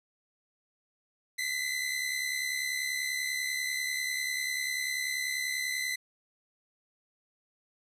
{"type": "tone pair together", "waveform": "sawtooth", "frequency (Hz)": [1988.8, 2059], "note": ["B6", "C7"], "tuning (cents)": [12, -28], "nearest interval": "minor second", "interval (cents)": 60, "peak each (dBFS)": [-30, -30], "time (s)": [1.38, 5.96], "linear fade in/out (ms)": 10, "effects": ["resampled to 32000 Hz"]}